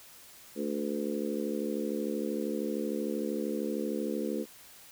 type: harmonic tone with a mistuned harmonic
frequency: 73 Hz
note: D2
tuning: 10 cents flat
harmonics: 3 / 4 / 5 / 6 / 7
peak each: -35 / -36 / -37 / -38 / -38 dBFS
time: 0.55-4.46 s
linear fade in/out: 50 ms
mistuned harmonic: 7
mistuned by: -20 cents
effects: white hiss -53 dBFS RMS until 4.91 s